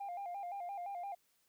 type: tone with vibrato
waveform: sine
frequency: 750 Hz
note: F#5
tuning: 23 cents sharp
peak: -38 dBFS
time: 0-1.15 s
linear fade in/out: 10 ms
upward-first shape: square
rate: 5.8 Hz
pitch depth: 110 cents each way
effects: tanh soft clip ceiling -38 dBFS + white hiss -75 dBFS RMS until 1.48 s